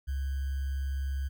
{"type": "tone with sample-and-hold", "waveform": "sine", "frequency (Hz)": 68, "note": "C#2", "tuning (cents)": -33, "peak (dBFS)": -29, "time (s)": [0.07, 1.29], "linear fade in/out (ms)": 20, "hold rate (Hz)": 1575, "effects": []}